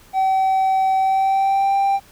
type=tone with pitch glide; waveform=triangle; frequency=765 to 788.8 Hz; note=G5 to G5; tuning=-42 to +11 cents; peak=-12 dBFS; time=0.13-2 s; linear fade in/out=50 ms; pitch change=+53 cents; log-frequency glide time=0.97-1.74 s; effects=tanh soft clip ceiling -8 dBFS + pink hiss -49 dBFS RMS until 2.11 s